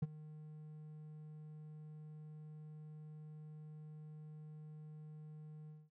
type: tone with ADSR envelope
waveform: triangle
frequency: 153.3 Hz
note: D#3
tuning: 25 cents flat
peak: -29 dBFS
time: 0.02-5.9 s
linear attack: 8 ms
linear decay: 30 ms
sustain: -19 dB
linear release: 210 ms
effects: none